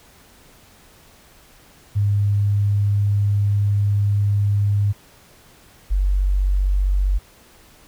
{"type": "tone pair in turn", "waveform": "sine", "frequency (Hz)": [101.8, 47.64], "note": ["G#2", "G1"], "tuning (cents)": [-34, -49], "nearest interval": "octave + minor second", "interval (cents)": 1315, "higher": "first", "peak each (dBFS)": -15, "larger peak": "neither", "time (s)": [[1.95, 4.93], [5.9, 7.19]], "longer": "first", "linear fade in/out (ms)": 20, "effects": ["pink hiss -50 dBFS RMS until 7.87 s"]}